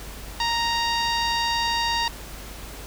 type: tone with low-pass filter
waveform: sawtooth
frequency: 932.3 Hz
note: A#5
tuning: in tune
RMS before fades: -24 dBFS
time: 0.4-2.08 s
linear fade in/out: 2 ms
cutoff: 4600 Hz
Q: 2.9
effects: added 50 Hz sine -39 dBFS peak until 2.86 s + pink hiss -40 dBFS RMS until 2.86 s